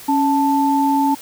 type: tone pair together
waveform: sine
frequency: 277.2 / 880.1 Hz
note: C#4 / A5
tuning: 0 / 0 cents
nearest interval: octave + minor sixth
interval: 2000 cents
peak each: -16 dBFS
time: 0.08-1.15 s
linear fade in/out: 10 ms
effects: white hiss -38 dBFS RMS until 1.21 s